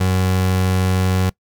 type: tone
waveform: 30% pulse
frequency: 93.1 Hz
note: F#2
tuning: 11 cents sharp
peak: -12 dBFS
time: 0-1.3 s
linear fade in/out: 10 ms
effects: noise-tail reverb RT60 0.1 s tail -23 dB re dry